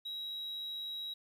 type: tone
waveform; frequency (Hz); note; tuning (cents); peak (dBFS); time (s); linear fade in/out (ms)
sine; 3849; B7; -45; -36; 0.05-1.14; 10
effects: tanh soft clip ceiling -37 dBFS + 11-bit